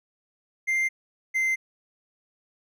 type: tone pair in turn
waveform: triangle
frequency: 2096 / 2078 Hz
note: C7 / C7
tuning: +2 / -12 cents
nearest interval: unison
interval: 14 cents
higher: first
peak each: -20 dBFS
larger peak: neither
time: 0.67-0.89 / 1.34-1.56 s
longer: neither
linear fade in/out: 20 ms
effects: none